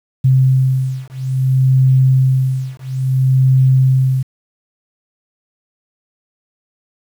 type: beating tone pair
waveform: sine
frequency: 130.81 / 131.4 Hz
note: C3 / C3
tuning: 0 / +8 cents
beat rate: 0.59 Hz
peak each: -13 dBFS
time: 0.24-4.23 s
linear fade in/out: 10 ms
effects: 7-bit